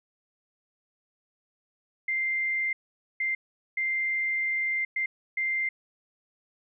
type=tone bursts at uneven times; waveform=sine; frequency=2093 Hz; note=C7; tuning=in tune; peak=-25 dBFS; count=5; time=2.08-2.73 / 3.2-3.35 / 3.77-4.85 / 4.96-5.06 / 5.37-5.69 s; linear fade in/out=5 ms; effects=none